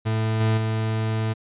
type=tone with level steps; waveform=40% pulse; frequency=110.4 Hz; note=A2; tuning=6 cents sharp; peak=-20 / -17 / -21 dBFS; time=0.05-1.34 s; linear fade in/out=20 ms; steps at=0.4 / 0.57 s; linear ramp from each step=10 ms; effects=resampled to 8000 Hz